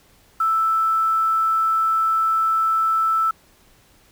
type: tone with quantisation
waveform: sine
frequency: 1320 Hz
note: E6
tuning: 2 cents sharp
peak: -16 dBFS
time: 0.4-3.31 s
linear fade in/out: 5 ms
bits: 7
effects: pink hiss -55 dBFS RMS until 4.11 s